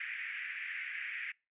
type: band-pass noise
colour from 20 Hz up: white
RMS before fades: -41 dBFS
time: 0-1.32 s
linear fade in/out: 5 ms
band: 1700 to 2400 Hz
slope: 48 dB/octave
effects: noise-tail reverb RT60 0.3 s tail -26 dB re dry + resampled to 8000 Hz